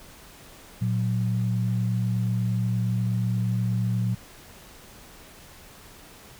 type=tone pair together; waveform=sine; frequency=116.2 / 184.59 Hz; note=A#2 / F#3; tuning=-5 / -4 cents; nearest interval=minor sixth; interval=801 cents; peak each=-23 / -28 dBFS; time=0.81-4.15 s; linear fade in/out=10 ms; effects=pink hiss -48 dBFS RMS until 6.39 s